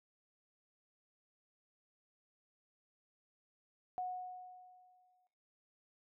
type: tone with exponential decay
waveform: sine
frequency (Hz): 732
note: F#5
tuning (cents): -19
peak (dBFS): -35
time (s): 3.98-5.27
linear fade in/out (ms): 0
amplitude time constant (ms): 280
effects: noise-tail reverb RT60 0.4 s tail -19 dB re dry